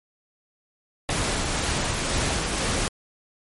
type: noise with tremolo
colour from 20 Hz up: pink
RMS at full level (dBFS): -24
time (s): 1.09-2.88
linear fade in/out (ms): 0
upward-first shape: triangle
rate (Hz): 2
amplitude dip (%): 25
effects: MP3 48 kbps